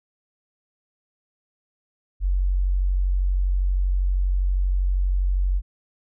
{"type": "tone", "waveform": "sine", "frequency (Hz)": 46.28, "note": "F#1", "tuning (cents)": 1, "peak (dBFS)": -18, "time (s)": [2.2, 5.62], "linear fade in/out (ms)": 50, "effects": []}